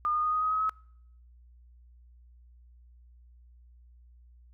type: tone with pitch steps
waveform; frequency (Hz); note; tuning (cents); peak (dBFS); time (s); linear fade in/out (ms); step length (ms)
sine; 1214 / 1225.3 / 1236.6 / 1248.1 / 1259.7 / 1271.4 / 1283.2; D#6 / D#6 / D#6 / D#6 / D#6 / D#6 / E6; -43 / -27 / -11 / +5 / +21 / +37 / -47; -25; 0.05-0.694; 0; 92
effects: noise-tail reverb RT60 0.7 s tail -25 dB re dry + added 60 Hz sine -53 dBFS peak until 4.53 s